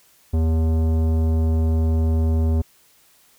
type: tone with tanh clipping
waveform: sine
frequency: 80.4 Hz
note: E2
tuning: 43 cents flat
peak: -18 dBFS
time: 0.33-2.62 s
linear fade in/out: 10 ms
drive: 15 dB
effects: white hiss -56 dBFS RMS until 3.38 s